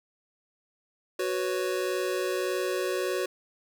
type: chord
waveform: square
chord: F# suspended fourth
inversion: none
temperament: just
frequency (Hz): 370 / 493.3 / 555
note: F#4 / B4 / C#5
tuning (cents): 0 / -2 / +2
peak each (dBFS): -30 / -34 / -34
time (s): 1.19-3.26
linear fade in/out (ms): 5
effects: none